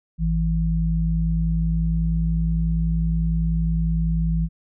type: tone pair together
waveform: sine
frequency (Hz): 54.7 / 163.9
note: A1 / E3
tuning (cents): -9 / -10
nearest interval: octave + perfect fifth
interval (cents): 1899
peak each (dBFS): -21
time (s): 0.18-4.49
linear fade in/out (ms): 50
effects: none